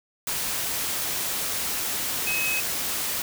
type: tone in noise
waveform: sine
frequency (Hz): 2553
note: D#7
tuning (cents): +44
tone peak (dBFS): -25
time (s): 2.27-2.6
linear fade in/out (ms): 2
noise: white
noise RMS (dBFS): -28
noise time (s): 0.27-3.22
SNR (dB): 0
effects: none